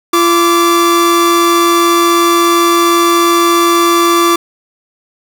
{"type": "tone pair together", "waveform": "45% pulse", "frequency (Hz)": [342, 1165.7], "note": ["F4", "D6"], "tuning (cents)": [-36, -13], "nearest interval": "octave + major sixth", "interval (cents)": 2123, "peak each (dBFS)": -10, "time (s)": [0.13, 4.36], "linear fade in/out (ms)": 5, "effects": []}